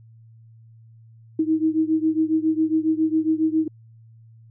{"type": "beating tone pair", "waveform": "sine", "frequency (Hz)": [314.2, 321.5], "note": ["D#4", "E4"], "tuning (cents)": [17, -43], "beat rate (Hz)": 7.3, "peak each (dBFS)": [-20, -22], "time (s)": [1.39, 3.68], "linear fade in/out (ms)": 5, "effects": ["added 113 Hz sine -46 dBFS peak until 4.5 s"]}